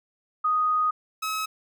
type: tone pair in turn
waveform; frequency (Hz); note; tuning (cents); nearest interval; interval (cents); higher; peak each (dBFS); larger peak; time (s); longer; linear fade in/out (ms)
sine / sawtooth; 1244.5 / 1283.2; D#6 / E6; 0 / -47; minor second; 53; second; -20 / -23; first; 0.44-0.91 / 1.22-1.46; first; 10
effects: none